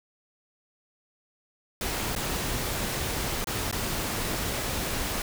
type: noise with dropouts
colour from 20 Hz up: pink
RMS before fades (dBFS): -30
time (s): 1.81-5.22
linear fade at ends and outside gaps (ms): 2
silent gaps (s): 2.152-2.161 / 3.444-3.471 / 3.713-3.726
effects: none